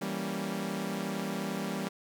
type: chord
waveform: sawtooth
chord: E diminished seventh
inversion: none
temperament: equal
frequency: 164.81 / 196 / 233.1 / 277.2 Hz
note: E3 / G3 / Bb3 / Db4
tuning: 0 / 0 / 0 / 0 cents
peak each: -36 / -31 / -35 / -37 dBFS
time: 0.01-1.89 s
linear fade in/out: 10 ms
effects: 11-bit